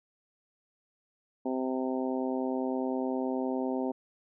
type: harmonic tone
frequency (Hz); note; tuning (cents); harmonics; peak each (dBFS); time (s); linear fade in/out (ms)
129.8; C3; -13; 2 / 3 / 4 / 5 / 6 / 7; -31 / -35 / -37 / -39 / -41 / -42; 1.45-3.92; 10
effects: none